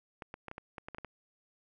clicks, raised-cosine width 0.5 ms, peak -27 dBFS, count 10, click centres 0.222 / 0.341 / 0.483 / 0.514 / 0.581 / 0.782 / 0.885 / 0.947 / 0.984 / 1.047 s, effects none

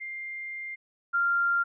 sine tone pair in turn, 2100 / 1390.7 Hz, C7 / F6, +6 / -8 cents, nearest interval perfect fifth, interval 714 cents, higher first, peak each -34 / -22 dBFS, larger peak second, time 0-0.76 / 1.13-1.64 s, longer first, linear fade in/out 20 ms, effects none

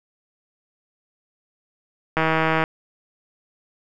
click train, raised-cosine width 0.5 ms, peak -5 dBFS, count 76, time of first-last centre 2.17-2.639 s, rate 160 Hz, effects none

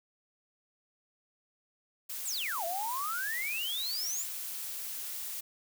blue noise, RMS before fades -39 dBFS, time 2.09-5.41 s, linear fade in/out 10 ms
sine exponential two-way sweep, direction down then up, 9956 to 653 to 7570 Hz, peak -33 dBFS, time 2.23-4.26 s, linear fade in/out 50 ms, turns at 2.65 s
effects none

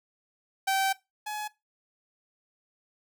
sawtooth tone pair in turn, 774 / 845.4 Hz, G5 / G#5, -22 / +31 cents, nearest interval major second, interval 153 cents, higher second, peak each -20 / -29 dBFS, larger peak first, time 0.67-0.93 / 1.26-1.48 s, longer first, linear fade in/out 10 ms, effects noise-tail reverb RT60 0.2 s tail -18 dB re dry

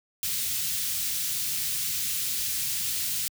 white band-stop noise, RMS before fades -29 dBFS, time 0.23-3.28 s, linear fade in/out 0 ms, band 140 to 2800 Hz, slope 12 dB/octave, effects high-pass 80 Hz 12 dB/octave

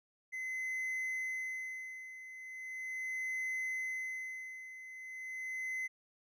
triangle tone with tremolo, 2044 Hz, C7, 41 cents flat, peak -33 dBFS, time 0.32-5.88 s, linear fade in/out 20 ms, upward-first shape sine, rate 0.39 Hz, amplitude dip 75%, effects none

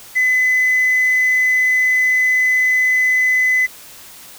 triangle tone with tanh clipping, 2016 Hz, B6, 35 cents sharp, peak -12 dBFS, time 0.15-3.67 s, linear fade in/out 20 ms, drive 5 dB, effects white hiss -39 dBFS RMS until 4.38 s

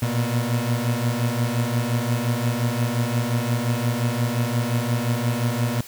30% pulse beating tone pair, 116.54 / 122.24 Hz, A#2 / B2, 0 / -17 cents, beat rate 5.7 Hz, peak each -21 dBFS, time 0.02-5.81 s, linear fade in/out 5 ms, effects white hiss -42 dBFS RMS until 5.87 s

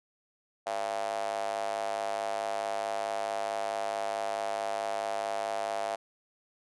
square tone with high-pass filter, 52.3 Hz, G#1, 13 cents sharp, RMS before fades -33 dBFS, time 0.66-5.96 s, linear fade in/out 10 ms, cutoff 680 Hz, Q 5.8, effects resampled to 24000 Hz

